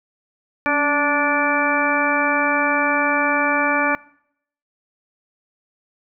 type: harmonic tone with a mistuned harmonic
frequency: 291.4 Hz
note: D4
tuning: 13 cents flat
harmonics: 1 / 2 / 3 / 4 / 5 / 6 / 8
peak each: -24 / -24 / -24 / -24 / -24 / -24 / -24 dBFS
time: 0.66-3.95 s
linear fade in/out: 0 ms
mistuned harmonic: 1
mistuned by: -48 cents
effects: noise-tail reverb RT60 0.7 s tail -22 dB re dry